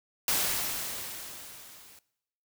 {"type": "noise with level ramp", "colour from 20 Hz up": "white", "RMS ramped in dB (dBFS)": [-26, -54], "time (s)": [0.28, 1.99], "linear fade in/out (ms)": 2, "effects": ["noise-tail reverb RT60 0.8 s tail -20 dB re dry"]}